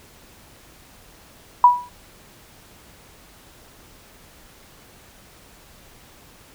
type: tone with exponential decay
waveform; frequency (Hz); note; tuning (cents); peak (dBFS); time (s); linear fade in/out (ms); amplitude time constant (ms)
sine; 978; B5; -17; -4; 1.64-1.89; 2; 54
effects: pink hiss -49 dBFS RMS until 6.54 s